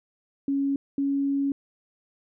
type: tone pair in turn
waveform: sine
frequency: 277.2 / 278.2 Hz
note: C#4 / C#4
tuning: 0 / +6 cents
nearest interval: unison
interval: 6 cents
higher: second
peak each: -22 dBFS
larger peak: neither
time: 0.48-0.76 / 0.98-1.52 s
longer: second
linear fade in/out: 2 ms
effects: none